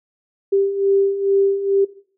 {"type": "beating tone pair", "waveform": "sine", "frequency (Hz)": [392.5, 394.8], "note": ["G4", "G4"], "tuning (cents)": [2, 12], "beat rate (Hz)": 2.3, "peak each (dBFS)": [-21, -16], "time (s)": [0.52, 1.85], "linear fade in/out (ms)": 10, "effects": ["noise-tail reverb RT60 0.5 s tail -17 dB re dry"]}